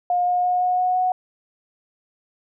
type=tone with pitch steps; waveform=sine; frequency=713 / 717.5 / 722.1 / 726.7 / 731.4 / 736 Hz; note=F5 / F5 / F#5 / F#5 / F#5 / F#5; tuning=+36 / +47 / -42 / -31 / -20 / -9 cents; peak=-17 dBFS; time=0.1-1.12 s; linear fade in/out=2 ms; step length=170 ms; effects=none